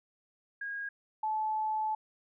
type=tone pair in turn; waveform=sine; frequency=1635 / 866.1 Hz; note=G#6 / A5; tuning=-28 / -28 cents; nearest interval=major seventh; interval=1100 cents; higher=first; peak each=-35 / -29 dBFS; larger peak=second; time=0.61-0.89 / 1.23-1.95 s; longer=second; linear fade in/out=5 ms; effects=none